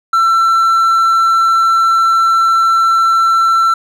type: tone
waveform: triangle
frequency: 1343 Hz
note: E6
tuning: 32 cents sharp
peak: -6 dBFS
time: 0.13-3.74 s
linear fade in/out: 5 ms
effects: none